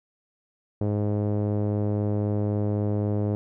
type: tone with low-pass filter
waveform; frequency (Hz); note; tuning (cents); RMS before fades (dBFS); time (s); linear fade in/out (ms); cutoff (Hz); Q
sawtooth; 103.83; G#2; 0; -25; 0.81-3.35; 0; 510; 1.5
effects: none